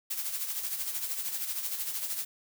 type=noise with tremolo; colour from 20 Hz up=blue; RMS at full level=-32 dBFS; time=0.1-2.25 s; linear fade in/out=10 ms; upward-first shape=sine; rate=13 Hz; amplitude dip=55%; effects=none